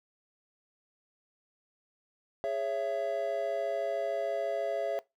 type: chord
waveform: triangle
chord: C# minor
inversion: second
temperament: equal with one note detuned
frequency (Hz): 415.3 / 554.4 / 668.1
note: G#4 / C#5 / E5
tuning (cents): 0 / 0 / +23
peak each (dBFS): -36 / -32 / -30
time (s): 2.44-4.99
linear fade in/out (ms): 0
effects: noise-tail reverb RT60 0.2 s tail -21 dB re dry